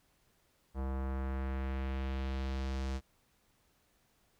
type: tone with low-pass filter sweep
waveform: square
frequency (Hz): 66.4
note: C2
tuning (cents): +26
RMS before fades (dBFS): -36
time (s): 0.74-3.01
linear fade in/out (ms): 50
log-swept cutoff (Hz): 990 to 6700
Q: 1.2
effects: pink hiss -72 dBFS RMS until 4.39 s